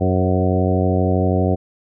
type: harmonic tone with a mistuned harmonic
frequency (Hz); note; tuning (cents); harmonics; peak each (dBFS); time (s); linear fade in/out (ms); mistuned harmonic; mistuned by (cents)
92.5; F#2; 0; 1 / 2 / 3 / 4 / 5 / 6 / 7 / 8; -18 / -21 / -23 / -24 / -25 / -26 / -26 / -27; 0-1.56; 20; 6; -19
effects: none